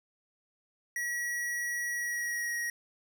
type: tone with pitch glide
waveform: square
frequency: 1921 to 1893.5 Hz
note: B6 to A#6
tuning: -48 to +27 cents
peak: -32 dBFS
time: 0.96-2.7 s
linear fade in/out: 2 ms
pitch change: -25 cents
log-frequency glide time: 1.9-2.54 s
effects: none